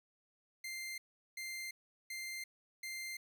sawtooth tone bursts, 2093 Hz, C7, in tune, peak -38 dBFS, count 4, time 0.64-3.17 s, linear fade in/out 5 ms, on 340 ms, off 390 ms, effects none

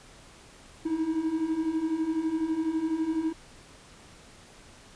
triangle beating tone pair, 311.1 / 323.1 Hz, D#4 / E4, 0 / -35 cents, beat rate 12 Hz, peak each -30 / -25 dBFS, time 0.85-3.33 s, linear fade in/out 10 ms, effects pink hiss -52 dBFS RMS until 4.95 s + resampled to 22050 Hz

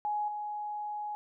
sine tone with level steps, 837 Hz, G#5, 13 cents sharp, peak -29 / -34 dBFS, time 0.05-1.15 s, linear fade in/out 0 ms, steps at 0.28 s, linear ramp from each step 2 ms, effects none

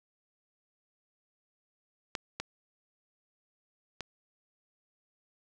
clicks, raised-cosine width 0.2 ms, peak -15 / -17 / -20 dBFS, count 3, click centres 2.152 / 2.4 / 4.007 s, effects none

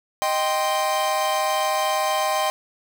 45% pulse chord, C minor, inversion first, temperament equal, 622.3 / 784 / 1046.5 Hz, Eb5 / G5 / C6, 0 / 0 / 0 cents, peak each -25 / -24 / -25 dBFS, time 0.22-2.5 s, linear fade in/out 0 ms, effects none

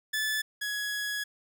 sawtooth tone pair in turn, 1736 / 1676.1 Hz, A6 / G#6, -24 / +15 cents, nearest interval minor second, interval 61 cents, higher first, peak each -24 / -27 dBFS, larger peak first, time 0.13-0.42 / 0.61-1.24 s, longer second, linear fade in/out 10 ms, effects none

